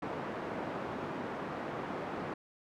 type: band-pass noise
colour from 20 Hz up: pink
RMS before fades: -39 dBFS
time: 0.02-2.34 s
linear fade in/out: 5 ms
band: 210 to 1300 Hz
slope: 12 dB/octave
effects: none